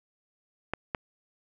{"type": "clicks", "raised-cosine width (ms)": 0.5, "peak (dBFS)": -14, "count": 2, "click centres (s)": [0.736, 0.948], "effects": []}